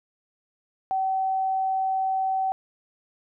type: tone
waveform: sine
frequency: 764 Hz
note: G5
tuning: 45 cents flat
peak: -22 dBFS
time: 0.91-2.52 s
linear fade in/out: 0 ms
effects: none